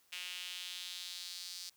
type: tone with high-pass filter sweep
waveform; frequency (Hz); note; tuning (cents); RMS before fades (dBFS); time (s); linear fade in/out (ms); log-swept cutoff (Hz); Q
sawtooth; 180; F#3; -47; -45; 0.12-1.7; 10; 2700 to 4800; 2.8
effects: white hiss -70 dBFS RMS until 1.76 s + high-pass 60 Hz 12 dB/octave